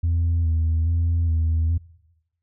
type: tone with vibrato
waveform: sine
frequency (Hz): 82.41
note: E2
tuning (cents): 0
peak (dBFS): -16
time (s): 0.03-1.78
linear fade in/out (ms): 10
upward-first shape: square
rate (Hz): 1.2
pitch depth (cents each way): 33
effects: noise-tail reverb RT60 1.0 s tail -22 dB re dry + tanh soft clip ceiling -16 dBFS